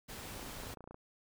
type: noise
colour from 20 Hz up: pink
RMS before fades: -46 dBFS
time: 0.08-0.75 s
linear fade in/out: 20 ms
type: click train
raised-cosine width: 1 ms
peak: -35 dBFS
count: 18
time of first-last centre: 0.36-0.944 s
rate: 29.1 Hz
effects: none